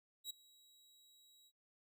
sawtooth tone with ADSR envelope, 3860 Hz, B7, 40 cents flat, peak -38 dBFS, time 0.24-1.52 s, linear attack 62 ms, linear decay 8 ms, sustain -24 dB, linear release 52 ms, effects noise-tail reverb RT60 0.5 s tail -23 dB re dry

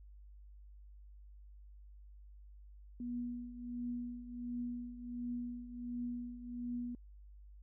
sine tone with tremolo, 242.2 Hz, B3, 34 cents flat, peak -36 dBFS, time 3-6.95 s, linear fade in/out 2 ms, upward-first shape triangle, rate 1.4 Hz, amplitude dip 75%, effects added 50 Hz sine -53 dBFS peak until 7.62 s

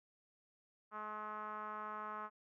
5% pulse tone with low-pass filter, 212.7 Hz, G#3, 42 cents sharp, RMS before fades -45 dBFS, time 0.91-2.3 s, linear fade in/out 50 ms, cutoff 1200 Hz, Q 4.7, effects none

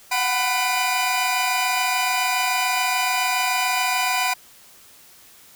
sawtooth tone cluster, 722 / 749 / 997 / 2417 Hz, F#5 / F#5 / B5 / D7, -43 / +21 / +16 / +49 cents, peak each -28 / -21 / -20 / -21 dBFS, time 0.11-4.34 s, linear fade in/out 10 ms, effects white hiss -49 dBFS RMS until 5.55 s

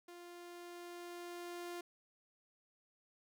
sawtooth tone with level ramp, 349.2 Hz, F4, in tune, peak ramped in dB -48 to -39 dBFS, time 0.08-1.81 s, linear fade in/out 5 ms, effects none

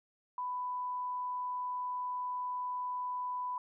sine tone, 995 Hz, B5, 13 cents sharp, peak -34 dBFS, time 0.38-3.58 s, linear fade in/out 2 ms, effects none

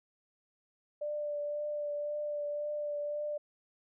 sine tone with vibrato, 590 Hz, D5, 8 cents sharp, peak -33 dBFS, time 1.01-3.38 s, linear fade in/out 10 ms, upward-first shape triangle, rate 1.9 Hz, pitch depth 19 cents each way, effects none

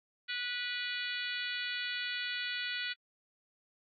harmonic tone, 490 Hz, B4, 14 cents flat, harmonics 3 / 4 / 5 / 6 / 7 / 8 / 9, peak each -40 / -41 / -42 / -43 / -43 / -44 / -45 dBFS, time 0.28-2.94 s, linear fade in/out 20 ms, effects AAC 32 kbps

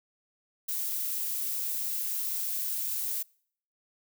violet noise, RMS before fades -32 dBFS, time 0.68-3.23 s, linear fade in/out 10 ms, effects noise-tail reverb RT60 0.6 s tail -26 dB re dry

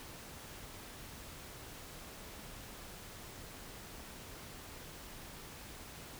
silence, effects pink hiss -50 dBFS RMS until 6.19 s

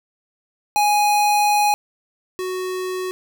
square tone pair in turn, 830.6 / 370 Hz, G#5 / F#4, 0 / 0 cents, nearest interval octave + major second, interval 1400 cents, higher first, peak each -15 / -24 dBFS, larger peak first, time 0.76-1.74 / 2.39-3.11 s, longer first, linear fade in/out 0 ms, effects none

